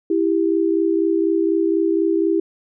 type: tone pair together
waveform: sine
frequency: 330 / 394.1 Hz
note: E4 / G4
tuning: +2 / +9 cents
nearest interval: minor third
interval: 307 cents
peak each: -17 / -19 dBFS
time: 0.1-2.4 s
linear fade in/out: 5 ms
effects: none